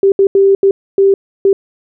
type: tone bursts at uneven times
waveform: sine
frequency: 392 Hz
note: G4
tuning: in tune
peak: -5 dBFS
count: 6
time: 0.03-0.12 / 0.19-0.27 / 0.35-0.55 / 0.63-0.71 / 0.98-1.14 / 1.45-1.53 s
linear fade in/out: 2 ms
effects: none